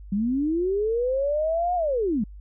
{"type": "linear two-way sweep", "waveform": "sine", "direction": "up then down", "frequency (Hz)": [190.3, 727, 190.3], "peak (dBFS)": -21, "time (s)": [0.12, 2.24], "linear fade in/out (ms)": 5, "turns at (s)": 1.75, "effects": ["added 50 Hz sine -39 dBFS peak until 2.4 s"]}